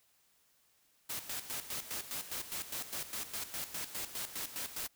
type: noise with tremolo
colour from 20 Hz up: white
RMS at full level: -39 dBFS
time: 1.09-4.88 s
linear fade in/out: 10 ms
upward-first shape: square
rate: 4.9 Hz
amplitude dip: 70%
effects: white hiss -71 dBFS RMS until 4.95 s